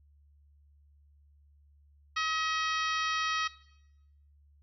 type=harmonic tone; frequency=636 Hz; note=D#5; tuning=38 cents sharp; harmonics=2 / 3 / 4 / 5 / 6 / 7 / 8 / 9; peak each=-31 / -35 / -37 / -39 / -41 / -42 / -43 / -44 dBFS; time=2.16-3.48 s; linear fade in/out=10 ms; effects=noise-tail reverb RT60 0.9 s tail -19 dB re dry + added 72 Hz sine -59 dBFS peak until 4.62 s